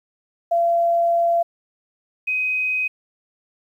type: tone pair in turn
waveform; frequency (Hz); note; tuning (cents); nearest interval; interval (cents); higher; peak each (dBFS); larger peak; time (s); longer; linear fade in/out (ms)
sine; 682 / 2515; F5 / D#7; -41 / +18; octave + major seventh; 2259; second; -15 / -19; first; 0.51-1.43 / 2.27-2.88; first; 10
effects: 9-bit